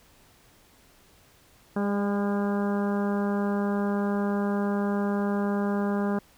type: harmonic tone with a mistuned harmonic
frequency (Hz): 202.6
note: G#3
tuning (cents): -43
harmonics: 1 / 2 / 3 / 4 / 5 / 6 / 7 / 8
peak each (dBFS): -25 / -31 / -35 / -37 / -39 / -41 / -42 / -43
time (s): 1.76-6.19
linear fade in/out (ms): 5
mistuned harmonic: 3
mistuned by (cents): -17
effects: pink hiss -58 dBFS RMS until 6.37 s